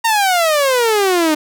sawtooth exponential sweep, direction down, 932.3 to 300 Hz, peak -8 dBFS, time 0.04-1.35 s, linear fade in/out 10 ms, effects none

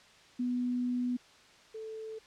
sine tone pair in turn, 246.9 / 439.9 Hz, B3 / A4, 0 / 0 cents, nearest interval minor seventh, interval 1000 cents, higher second, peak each -29 / -39 dBFS, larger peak first, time 0.39-1.17 / 1.74-2.19 s, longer first, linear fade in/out 10 ms, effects white hiss -58 dBFS RMS until 2.26 s + low-pass 5000 Hz 12 dB/octave

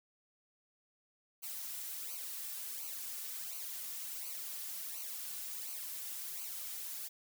blue noise with flanger, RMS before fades -43 dBFS, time 1.42-7.09 s, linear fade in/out 20 ms, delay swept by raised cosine 0.56 to 3.16 ms, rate 1.4 Hz, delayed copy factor -0.75, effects none

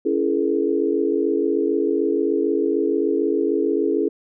sine chord, A# half-diminished seventh, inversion first, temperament just, 279.7 / 335.6 / 419.5 / 466.2 Hz, C#4 / E4 / G#4 / A#4, +16 / +31 / +17 / 0 cents, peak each -24 / -22 / -21 / -27 dBFS, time 0.05-4.09 s, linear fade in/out 10 ms, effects none

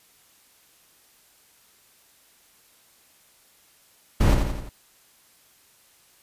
brown noise with echo, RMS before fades -17 dBFS, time 4.2-4.35 s, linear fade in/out 10 ms, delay 86 ms, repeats 4, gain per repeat -5 dB, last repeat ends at 4.694 s, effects white hiss -58 dBFS RMS until 6.22 s + resampled to 32000 Hz

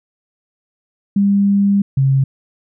sine tone pair in turn, 200 / 135.15 Hz, G3 / C#3, +35 / -44 cents, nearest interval perfect fifth, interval 679 cents, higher first, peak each -10 dBFS, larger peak neither, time 1.16-1.82 / 1.97-2.24 s, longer first, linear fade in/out 5 ms, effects none

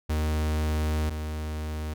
45% pulse tone pair in turn, 77.1 / 77.1 Hz, D#2 / D#2, -15 / -15 cents, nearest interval unison, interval 0 cents, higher neither, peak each -24 / -30 dBFS, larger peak first, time 0.09-1.1 / 1.1-1.94 s, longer first, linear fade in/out 10 ms, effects none

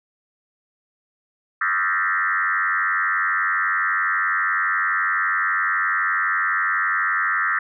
sine tone with frequency modulation, 1568 Hz, G6, in tune, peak -18 dBFS, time 1.61-7.59 s, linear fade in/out 5 ms, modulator 91.9 Hz, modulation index 3.9, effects none

